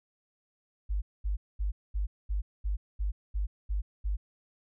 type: tone bursts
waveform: sine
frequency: 50.1 Hz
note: G1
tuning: 38 cents sharp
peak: -27 dBFS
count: 10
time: 0.89-4.17 s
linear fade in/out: 20 ms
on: 130 ms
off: 220 ms
effects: none